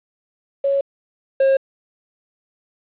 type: tone pair in turn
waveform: sine / triangle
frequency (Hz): 554.4 / 538.6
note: C#5 / C#5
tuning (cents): 0 / -50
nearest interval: minor second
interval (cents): 50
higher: first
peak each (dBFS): -15 / -10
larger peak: second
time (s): 0.64-0.81 / 1.4-1.57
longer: neither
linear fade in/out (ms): 5
effects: resampled to 8000 Hz + 8-bit